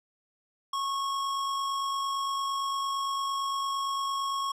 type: tone with amplitude modulation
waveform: square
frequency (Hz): 1097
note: C#6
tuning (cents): -18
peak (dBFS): -28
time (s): 0.73-4.52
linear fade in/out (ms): 5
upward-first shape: sine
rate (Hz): 48.8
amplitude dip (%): 25
effects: low-pass 9000 Hz 12 dB/octave